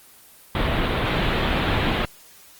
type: low-pass noise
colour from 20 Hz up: pink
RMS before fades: -22 dBFS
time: 0.55-2.05 s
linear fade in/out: 2 ms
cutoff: 3800 Hz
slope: 48 dB/octave
effects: white hiss -49 dBFS RMS until 2.59 s + Opus 24 kbps